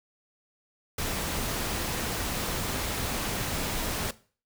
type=noise; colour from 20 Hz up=pink; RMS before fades=-31 dBFS; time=0.98-4.11 s; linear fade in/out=5 ms; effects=noise-tail reverb RT60 0.4 s tail -18 dB re dry